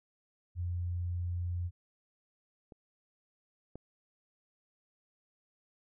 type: tone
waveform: sine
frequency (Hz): 87.8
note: F2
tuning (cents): +10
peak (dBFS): -32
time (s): 0.55-1.71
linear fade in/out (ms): 50
type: clicks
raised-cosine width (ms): 2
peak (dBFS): -37 / -31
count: 2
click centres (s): 2.722 / 3.756
effects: none